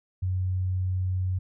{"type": "tone", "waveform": "sine", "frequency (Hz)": 92.5, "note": "F#2", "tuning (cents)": 0, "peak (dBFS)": -24, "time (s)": [0.22, 1.39], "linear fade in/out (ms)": 10, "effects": []}